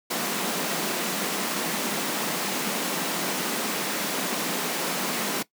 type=high-pass noise; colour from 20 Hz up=pink; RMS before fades=-28 dBFS; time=0.1-5.43 s; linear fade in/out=10 ms; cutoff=170 Hz; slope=48 dB/octave; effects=noise-tail reverb RT60 0.1 s tail -18 dB re dry